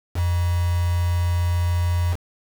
sine tone with quantisation, 87.31 Hz, F2, in tune, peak -18 dBFS, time 0.14-2.17 s, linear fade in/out 50 ms, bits 5, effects none

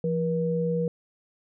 sine tone pair together, 169.6 / 480.1 Hz, E3 / B4, +50 / -49 cents, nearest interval octave + tritone, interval 1801 cents, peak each -26 dBFS, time 0.04-0.88 s, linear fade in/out 2 ms, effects none

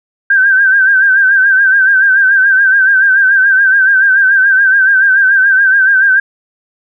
sine tone with vibrato, 1568 Hz, G6, in tune, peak -5 dBFS, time 0.3-6.2 s, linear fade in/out 5 ms, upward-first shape sine, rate 7 Hz, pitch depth 63 cents each way, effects none

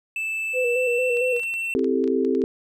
triangle tone with pitch glide, 2637 to 2697 Hz, E7 to E7, 0 to +39 cents, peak -23 dBFS, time 0.16-1.74 s, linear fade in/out 2 ms, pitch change +39 cents, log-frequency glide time 0.53-1.29 s
sine tone with vibrato, 493.9 Hz, B4, in tune, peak -20 dBFS, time 0.53-1.41 s, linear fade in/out 50 ms, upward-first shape square, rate 4.4 Hz, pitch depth 45 cents each way
clicks, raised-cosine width 0.2 ms, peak -26 dBFS, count 12, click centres 1.17 / 1.365 / 1.396 / 1.434 / 1.539 / 1.793 / 1.844 / 2.041 / 2.077 / 2.249 / 2.35 / 2.418 s
sine chord, A minor seventh, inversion first, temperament equal, 261.6 / 329.6 / 392 / 440 Hz, C4 / E4 / G4 / A4, 0 / 0 / 0 / 0 cents, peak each -23 / -28 / -23 / -25 dBFS, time 1.75-2.44 s, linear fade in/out 0 ms
effects none

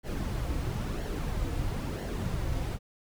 brown noise with flanger, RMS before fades -32 dBFS, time 0.03-2.79 s, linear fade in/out 50 ms, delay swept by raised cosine 0.8 to 5 ms, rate 1 Hz, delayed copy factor -0.5, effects none

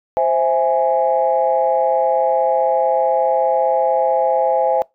sine chord, C augmented, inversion none, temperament equal, 523.3 / 659.3 / 830.6 Hz, C5 / E5 / G#5, 0 / 0 / 0 cents, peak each -17 dBFS, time 0.17-4.82 s, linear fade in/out 0 ms, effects noise-tail reverb RT60 0.2 s tail -24 dB re dry + tanh soft clip ceiling -4 dBFS

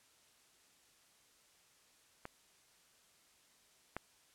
clicks, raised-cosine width 0.5 ms, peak -29 / -24 dBFS, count 2, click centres 2.254 / 3.966 s, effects white hiss -68 dBFS RMS until 4.34 s + low-pass 10000 Hz 12 dB/octave

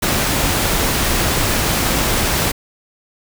pink noise, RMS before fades -17 dBFS, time 0.02-2.52 s, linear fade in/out 10 ms, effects none

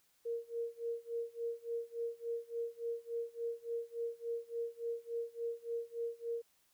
sine tone with tremolo, 466.2 Hz, A#4, in tune, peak -34 dBFS, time 0.25-6.42 s, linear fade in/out 10 ms, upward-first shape sine, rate 3.5 Hz, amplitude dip 95%, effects white hiss -73 dBFS RMS until 6.73 s

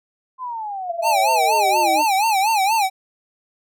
sine exponential sweep, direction down, 1046.5 to 295.2 Hz, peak -25 dBFS, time 0.38-2.05 s, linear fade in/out 50 ms
sine tone with pitch glide, 679 to 615.5 Hz, F5 to D#5, -49 to -19 cents, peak -22 dBFS, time 0.89-2.02 s, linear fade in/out 10 ms, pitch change -170 cents, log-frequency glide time 1.1-1.64 s
square tone with vibrato, 830.6 Hz, G#5, in tune, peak -16 dBFS, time 1.02-2.9 s, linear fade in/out 50 ms, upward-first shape sine, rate 4.2 Hz, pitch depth 160 cents each way
effects none

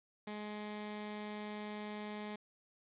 15% pulse tone with notch filter, 210 Hz, G#3, 19 cents sharp, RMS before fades -44 dBFS, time 0.27-2.36 s, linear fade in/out 5 ms, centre 530 Hz, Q 1.9, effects resampled to 8000 Hz + 10-bit

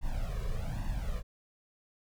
brown noise with flanger, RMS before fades -33 dBFS, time 0.01-1.23 s, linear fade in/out 50 ms, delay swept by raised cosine 1.1 to 1.78 ms, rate 1.2 Hz, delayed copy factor +0.95, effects none

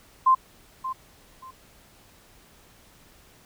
sine tone with echo, 1044 Hz, C6, 4 cents flat, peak -14 dBFS, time 0.26-0.35 s, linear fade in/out 10 ms, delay 580 ms, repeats 2, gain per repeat -13 dB, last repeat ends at 1.51 s, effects pink hiss -55 dBFS RMS until 3.45 s

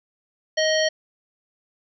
harmonic tone, 627 Hz, D#5, 13 cents sharp, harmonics 1 / 3 / 5 / 7 / 9, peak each -20 / -25 / -27 / -28 / -30 dBFS, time 0.57-0.89 s, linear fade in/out 10 ms, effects none

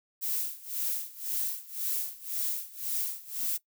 violet noise with tremolo, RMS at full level -30 dBFS, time 0.21-3.58 s, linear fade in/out 20 ms, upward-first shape sine, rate 1.9 Hz, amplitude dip 90%, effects noise-tail reverb RT60 0.1 s tail -19 dB re dry

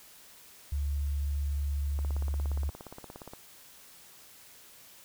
sine tone, 71.4 Hz, D2, 48 cents flat, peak -28 dBFS, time 0.72-2.7 s, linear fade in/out 5 ms
click train, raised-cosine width 1 ms, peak -29 dBFS, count 24, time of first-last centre 1.99-3.335 s, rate 17.1 Hz
effects white hiss -54 dBFS RMS until 5.04 s

